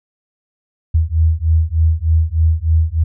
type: beating tone pair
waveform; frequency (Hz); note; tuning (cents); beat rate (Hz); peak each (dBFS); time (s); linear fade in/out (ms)
sine; 79 / 82.3; D#2 / E2; +27 / -2; 3.3; -14; 0.94-3.04; 10
effects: none